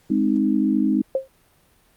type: chord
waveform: sine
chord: Ab major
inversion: none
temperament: equal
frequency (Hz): 207.7 / 261.6 / 311.1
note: Ab3 / C4 / Eb4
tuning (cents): 0 / 0 / 0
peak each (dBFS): -21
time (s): 0.1-1.02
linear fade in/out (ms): 5
type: tone with exponential decay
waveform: sine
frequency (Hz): 532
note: C5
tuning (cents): +29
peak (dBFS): -14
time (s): 1.15-1.28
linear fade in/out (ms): 2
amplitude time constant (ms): 28
effects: pink hiss -59 dBFS RMS until 1.96 s + Opus 48 kbps